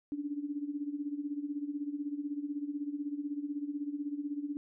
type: tone with tremolo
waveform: sine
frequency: 290 Hz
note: D4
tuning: 22 cents flat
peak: -31 dBFS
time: 0.12-4.57 s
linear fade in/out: 0 ms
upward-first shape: sine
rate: 16 Hz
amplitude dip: 75%
effects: none